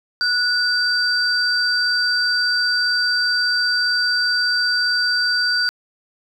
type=tone pair together; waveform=sine; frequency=1467 / 4678 Hz; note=F#6 / D8; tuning=-15 / -8 cents; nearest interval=octave + minor sixth; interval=2007 cents; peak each=-18 dBFS; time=0.21-5.69 s; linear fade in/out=0 ms; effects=tanh soft clip ceiling -9 dBFS + 9-bit